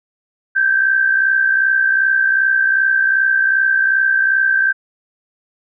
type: tone pair together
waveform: sine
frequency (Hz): 1561.4 / 1624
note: G6 / G#6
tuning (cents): -7 / -39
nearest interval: minor second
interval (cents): 68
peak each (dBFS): -12 / -20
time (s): 0.55-4.73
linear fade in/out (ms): 20
effects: none